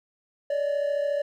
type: tone pair together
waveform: triangle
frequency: 572 / 606 Hz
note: D5 / D#5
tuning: -46 / -46 cents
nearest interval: minor second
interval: 100 cents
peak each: -22 / -28 dBFS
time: 0.5-1.22 s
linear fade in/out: 5 ms
effects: tanh soft clip ceiling -15 dBFS